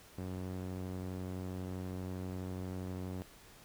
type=tone with band-pass filter; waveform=sawtooth; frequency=92.3 Hz; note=F#2; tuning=4 cents flat; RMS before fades=-41 dBFS; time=0.18-3.22 s; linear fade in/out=0 ms; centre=250 Hz; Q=0.6; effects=pink hiss -58 dBFS RMS until 3.64 s